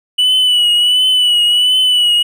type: tone with vibrato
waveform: triangle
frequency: 2960 Hz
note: F#7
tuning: in tune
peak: -7 dBFS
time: 0.18-2.23 s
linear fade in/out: 10 ms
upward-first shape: triangle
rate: 1.4 Hz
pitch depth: 51 cents each way
effects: none